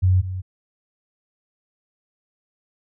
sine tone pair in turn, 92.5 / 92.91 Hz, F#2 / F#2, 0 / +8 cents, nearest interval unison, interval 8 cents, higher second, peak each -13 / -25 dBFS, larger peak first, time 0.02-0.22 / 0.22-0.42 s, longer neither, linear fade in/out 20 ms, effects none

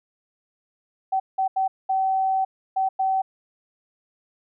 sine tone bursts at uneven times, 765 Hz, G5, 42 cents flat, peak -19 dBFS, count 6, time 1.12-1.2 / 1.38-1.48 / 1.56-1.68 / 1.89-2.45 / 2.76-2.89 / 2.99-3.22 s, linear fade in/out 10 ms, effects none

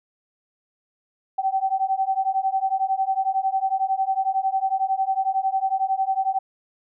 sine beating tone pair, 764 / 775 Hz, G5 / G5, -45 / -20 cents, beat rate 11 Hz, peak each -23 dBFS, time 1.38-6.39 s, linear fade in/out 10 ms, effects none

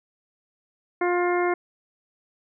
harmonic tone, 353.7 Hz, F4, 22 cents sharp, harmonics 1 / 2 / 3 / 4 / 5 / 6, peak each -22 / -27 / -30 / -33 / -35 / -32 dBFS, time 1.01-1.54 s, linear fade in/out 5 ms, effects none

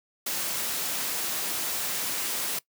white noise, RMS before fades -30 dBFS, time 0.26-2.59 s, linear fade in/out 5 ms, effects noise-tail reverb RT60 0.1 s tail -21 dB re dry + high-pass 150 Hz 12 dB/octave

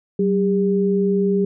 sine tone pair together, 190 / 402 Hz, F#3 / G4, +46 / +44 cents, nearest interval octave + minor second, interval 1298 cents, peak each -18 dBFS, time 0.19-1.45 s, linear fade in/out 5 ms, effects none

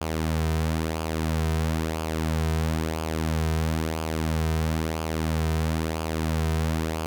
sawtooth tone with flanger, 79.8 Hz, D#2, 44 cents sharp, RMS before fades -26 dBFS, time 0.01-7.06 s, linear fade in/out 0 ms, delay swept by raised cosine 0.51 to 3.61 ms, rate 1 Hz, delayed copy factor -0.55, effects none

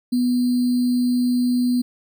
sine tone with sample-and-hold, 246.9 Hz, B3, in tune, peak -16 dBFS, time 0.12-1.82 s, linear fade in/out 10 ms, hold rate 4410 Hz, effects none

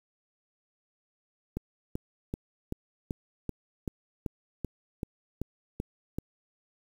click train, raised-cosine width 3 ms, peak -19 dBFS, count 13, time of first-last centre 1.57-6.185 s, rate 2.6 Hz, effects 8-bit

